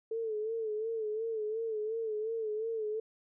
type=tone with vibrato; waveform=sine; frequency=440 Hz; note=A4; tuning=in tune; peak=-32 dBFS; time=0.11-3 s; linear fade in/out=5 ms; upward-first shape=sine; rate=2.8 Hz; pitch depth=68 cents each way; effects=none